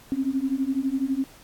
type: beating tone pair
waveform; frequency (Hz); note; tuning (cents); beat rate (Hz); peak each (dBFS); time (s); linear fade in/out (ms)
sine; 261.6 / 273.6; C4 / C#4; 0 / -23; 12; -26 / -25; 0.12-1.24; 0
effects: pink hiss -51 dBFS RMS until 1.43 s + AAC 64 kbps